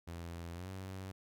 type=tone with pitch glide; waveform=sawtooth; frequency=85 to 94.86 Hz; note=F2 to F#2; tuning=-46 to +44 cents; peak=-39 dBFS; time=0.07-1.12 s; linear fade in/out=10 ms; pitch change=+190 cents; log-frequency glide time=0.54-0.69 s; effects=none